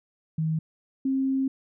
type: tone pair in turn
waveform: sine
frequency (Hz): 158.8 / 267.1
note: D#3 / C4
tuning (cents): +36 / +36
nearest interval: major sixth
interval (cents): 900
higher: second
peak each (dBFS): -23 / -22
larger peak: second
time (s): 0.38-0.59 / 1.05-1.48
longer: second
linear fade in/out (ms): 5
effects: none